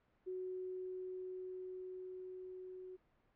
sine tone with level ramp, 370 Hz, F#4, in tune, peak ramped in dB -40 to -48 dBFS, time 0.26-2.97 s, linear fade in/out 20 ms, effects pink hiss -75 dBFS RMS until 3.35 s + low-pass 2000 Hz 12 dB/octave

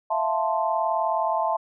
sine chord, F major seventh, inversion third, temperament equal, 659.3 / 698.5 / 880 / 1046.5 Hz, E5 / F5 / A5 / C6, 0 / 0 / 0 / 0 cents, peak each -26 / -30 / -25 / -28 dBFS, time 0.1-1.57 s, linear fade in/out 10 ms, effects none

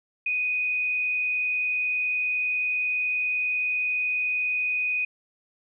sine tone with frequency modulation, 2489 Hz, D#7, in tune, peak -23 dBFS, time 0.26-5.05 s, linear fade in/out 5 ms, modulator 45.9 Hz, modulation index 0.51, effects none

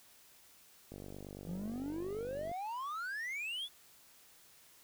click train, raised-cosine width 2 ms, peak -34 dBFS, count 79, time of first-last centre 0.92-2.515 s, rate 48.9 Hz
triangle exponential sweep, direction up, 160 to 3539 Hz, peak -36 dBFS, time 1.45-3.69 s, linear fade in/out 50 ms
effects white hiss -62 dBFS RMS until 4.83 s

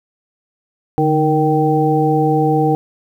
harmonic tone with a mistuned harmonic, 155.56 Hz, D#3, in tune, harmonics 1 / 2 / 3 / 5, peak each -17 / -17 / -17 / -17 dBFS, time 0.98-2.75 s, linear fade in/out 0 ms, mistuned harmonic 1, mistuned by -78 cents, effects 8-bit

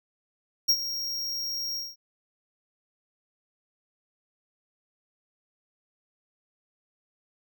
square tone with ADSR envelope, 5588 Hz, F8, in tune, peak -17 dBFS, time 0.68-1.96 s, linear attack 17 ms, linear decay 61 ms, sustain -13 dB, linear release 200 ms, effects none

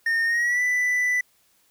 triangle tone with pitch glide, 1831 to 1985.2 Hz, A#6 to B6, -32 to +8 cents, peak -18 dBFS, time 0.06-1.21 s, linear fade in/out 5 ms, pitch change +140 cents, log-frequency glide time 0.25-0.62 s, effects white hiss -63 dBFS RMS until 1.7 s

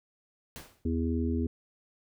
pink noise with exponential decay, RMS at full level -41 dBFS, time 0.56-0.88 s, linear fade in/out 0 ms, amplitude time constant 68 ms
harmonic tone, 82.2 Hz, E2, 4 cents flat, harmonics 1 / 3 / 4 / 5, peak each -30 / -30 / -36 / -37 dBFS, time 0.85-1.47 s, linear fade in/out 5 ms
effects none

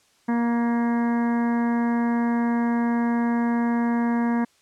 harmonic tone with a mistuned harmonic, 235.7 Hz, A#3, 19 cents sharp, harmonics 1 / 2 / 3 / 4 / 5 / 6 / 7 / 8 / 9, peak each -20 / -34 / -34 / -32 / -39 / -46 / -37 / -42 / -45 dBFS, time 0.28-4.45 s, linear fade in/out 10 ms, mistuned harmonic 5, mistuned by -26 cents, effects white hiss -61 dBFS RMS until 4.61 s + low-pass 8000 Hz 12 dB/octave

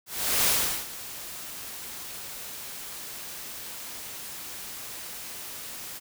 white noise with ADSR envelope, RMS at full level -22 dBFS, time 0.06-6 s, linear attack 390 ms, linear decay 400 ms, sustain -17 dB, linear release 27 ms, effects none

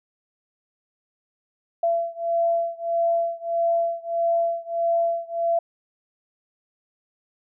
sine beating tone pair, 675 / 676.6 Hz, E5 / E5, +41 / +45 cents, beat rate 1.6 Hz, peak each -23 / -24 dBFS, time 1.83-5.59 s, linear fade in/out 5 ms, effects none

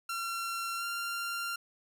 sawtooth tone with pitch glide, 1365 to 1385.7 Hz, F6 to F6, -40 to -14 cents, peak -30 dBFS, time 0.09-1.56 s, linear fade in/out 5 ms, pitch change +26 cents, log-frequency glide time 0.77-0.84 s, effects none

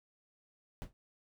brown noise with exponential decay, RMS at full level -36 dBFS, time 0.82-0.93 s, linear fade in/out 0 ms, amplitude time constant 23 ms, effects none

